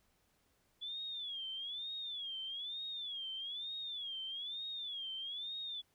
sine tone with vibrato, 3409 Hz, G#7, 45 cents sharp, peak -40 dBFS, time 0.81-5.82 s, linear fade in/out 20 ms, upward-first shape sine, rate 1.1 Hz, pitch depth 160 cents each way, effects pink hiss -75 dBFS RMS until 5.94 s

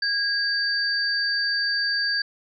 sine tone pair together, 1637 / 4630 Hz, G#6 / D8, -25 / -25 cents, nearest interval octave + tritone, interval 1800 cents, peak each -24 dBFS, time 0.02-2.22 s, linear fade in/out 5 ms, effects none

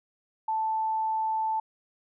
sine tone, 880 Hz, A5, in tune, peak -25 dBFS, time 0.48-1.6 s, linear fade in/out 5 ms, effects none

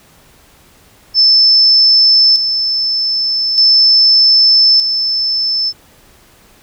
sine tone with tremolo, 5274 Hz, E8, in tune, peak -5 dBFS, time 1.14-5.73 s, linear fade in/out 50 ms, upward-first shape square, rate 0.41 Hz, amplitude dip 55%, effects pink hiss -46 dBFS RMS until 6.62 s

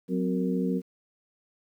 harmonic tone with a mistuned harmonic, 92.5 Hz, F#2, in tune, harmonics 2 / 3 / 4 / 5, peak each -27 / -29 / -35 / -33 dBFS, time 0.08-0.82 s, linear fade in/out 50 ms, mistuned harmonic 3, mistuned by -120 cents, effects 10-bit

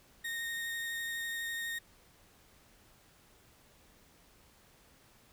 35% pulse tone with vibrato, 1851 Hz, A#6, 13 cents flat, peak -34 dBFS, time 0.24-1.79 s, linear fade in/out 10 ms, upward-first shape sine, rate 12 Hz, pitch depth 11 cents each way, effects pink hiss -63 dBFS RMS until 5.32 s

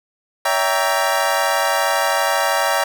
25% pulse chord, C# diminished seventh, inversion none, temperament equal with one note detuned, 567 / 659.3 / 784 / 932.3 Hz, C#5 / E5 / G5 / Bb5, +39 / 0 / 0 / 0 cents, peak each -18 dBFS, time 0.45-2.84 s, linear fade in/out 5 ms, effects none

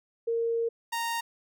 sine / sawtooth tone pair in turn, 461.8 / 927.9 Hz, A#4 / A#5, -16 / -8 cents, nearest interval octave, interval 1208 cents, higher second, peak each -25 dBFS, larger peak neither, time 0.27-0.69 / 0.92-1.21 s, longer first, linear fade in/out 10 ms, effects none

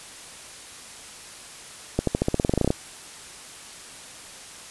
accelerating click train, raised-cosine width 2 ms, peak -7 dBFS, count 15, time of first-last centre 1.99-2.705 s, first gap 83 ms, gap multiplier 0.92, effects white hiss -42 dBFS RMS until 4.7 s + resampled to 24000 Hz

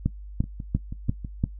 two click trains, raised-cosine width 5 ms, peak -10 / -22 dBFS, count 5 / 6, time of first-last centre 0.06-1.439 / 0.44-1.248 s, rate 2.9 / 6.19 Hz, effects noise-tail reverb RT60 0.1 s tail -17 dB re dry + added 50 Hz sine -37 dBFS peak until 1.59 s

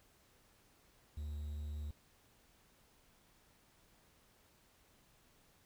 triangle tone with quantisation, 74.5 Hz, D2, 25 cents sharp, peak -38 dBFS, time 1.17-1.91 s, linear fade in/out 5 ms, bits 11, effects pink hiss -69 dBFS RMS until 5.65 s

